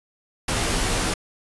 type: noise with comb filter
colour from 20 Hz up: pink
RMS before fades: -23 dBFS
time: 0.48-1.14 s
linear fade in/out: 5 ms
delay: 14 ms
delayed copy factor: -0.6
effects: resampled to 24000 Hz